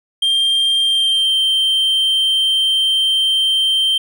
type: tone with pitch glide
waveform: triangle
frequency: 3184 to 3135 Hz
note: G7 to G7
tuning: +26 to -1 cents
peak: -11 dBFS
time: 0.22-3.98 s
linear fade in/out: 5 ms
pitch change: -27 cents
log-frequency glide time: 0.81-1.36 s
effects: none